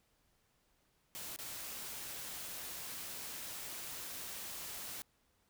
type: noise with dropouts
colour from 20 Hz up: white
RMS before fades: -45 dBFS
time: 1.15-5.02 s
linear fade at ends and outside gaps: 0 ms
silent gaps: 1.362-1.388 s
effects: pink hiss -75 dBFS RMS until 5.49 s